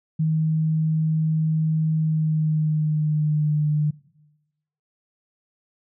sine tone with pitch glide, 157.8 to 150.41 Hz, D#3 to D3, +25 to +42 cents, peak -18 dBFS, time 0.19-3.91 s, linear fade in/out 10 ms, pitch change -83 cents, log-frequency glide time 1.97-3.58 s, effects noise-tail reverb RT60 1.0 s tail -21 dB re dry

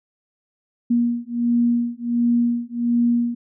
sine beating tone pair, 237.1 / 238.5 Hz, A#3 / A#3, +30 / +40 cents, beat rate 1.4 Hz, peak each -20 dBFS, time 0.9-3.35 s, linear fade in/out 10 ms, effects none

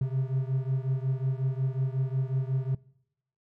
triangle beating tone pair, 130 / 135.5 Hz, C3 / C#3, -11 / -39 cents, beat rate 5.5 Hz, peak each -26 / -28 dBFS, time 0.01-2.75 s, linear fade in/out 5 ms, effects noise-tail reverb RT60 0.8 s tail -23 dB re dry

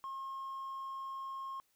triangle tone, 1075 Hz, C6, 47 cents sharp, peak -37 dBFS, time 0.04-1.6 s, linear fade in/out 0 ms, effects tanh soft clip ceiling -35 dBFS + white hiss -75 dBFS RMS until 1.75 s

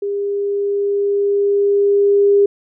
sine tone with level ramp, 403.2 Hz, G4, 49 cents sharp, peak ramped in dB -18 to -8 dBFS, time 0.02-2.46 s, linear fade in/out 5 ms, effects none

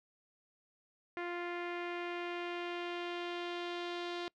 sawtooth tone with low-pass filter sweep, 349.2 Hz, F4, in tune, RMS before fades -40 dBFS, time 1.17-4.28 s, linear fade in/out 0 ms, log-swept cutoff 2100 to 3800 Hz, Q 2.3, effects noise-tail reverb RT60 0.1 s tail -25 dB re dry

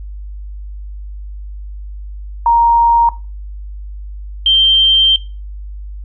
sine tone pair in turn, 935 / 3145 Hz, A#5 / G7, +5 / +5 cents, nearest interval octave + major sixth, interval 2100 cents, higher second, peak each -7 dBFS, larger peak neither, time 2.46-3.09 / 4.46-5.16 s, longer second, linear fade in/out 2 ms, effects noise-tail reverb RT60 0.3 s tail -18 dB re dry + added 50 Hz sine -25 dBFS peak until 6.04 s

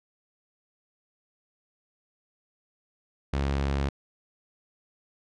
sawtooth tone, 69.3 Hz, C#2, in tune, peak -21 dBFS, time 3.33-3.89 s, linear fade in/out 5 ms, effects low-pass 5000 Hz 12 dB/octave

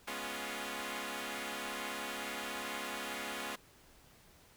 5% pulse chord, C# dominant seventh, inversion second, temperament equal with one note detuned, 209.3 / 246.9 / 277.2 / 349.2 Hz, G#3 / B3 / C#4 / E#4, +14 / 0 / 0 / 0 cents, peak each -33 dBFS, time 0.07-3.56 s, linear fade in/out 10 ms, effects pink hiss -62 dBFS RMS until 4.56 s

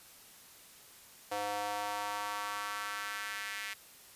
square tone with high-pass filter sweep, 103 Hz, G#2, 14 cents flat, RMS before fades -38 dBFS, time 1.31-3.74 s, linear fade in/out 10 ms, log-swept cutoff 620 to 2000 Hz, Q 2.3, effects white hiss -56 dBFS RMS until 4.15 s + resampled to 32000 Hz

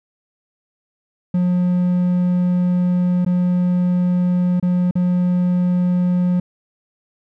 triangle tone with dropouts, 179 Hz, F3, 43 cents sharp, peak -12 dBFS, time 1.34-6.4 s, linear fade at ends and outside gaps 5 ms, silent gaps 3.249-3.262 / 4.599-4.626 / 4.911-4.954 s, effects none

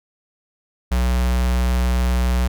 square tone with notch filter, 61.74 Hz, B1, in tune, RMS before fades -18 dBFS, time 0.91-2.48 s, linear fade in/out 10 ms, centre 350 Hz, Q 1.7, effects none

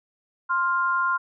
sine tone pair together, 1051.6 / 1400 Hz, C6 / F6, +8 / +4 cents, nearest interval perfect fourth, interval 496 cents, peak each -23 dBFS, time 0.49-1.18 s, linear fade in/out 20 ms, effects none

